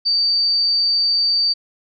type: tone with amplitude modulation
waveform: sine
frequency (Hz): 4616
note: D8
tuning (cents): -31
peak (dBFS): -13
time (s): 0.05-1.54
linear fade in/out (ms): 20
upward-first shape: sine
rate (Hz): 178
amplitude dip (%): 25
effects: none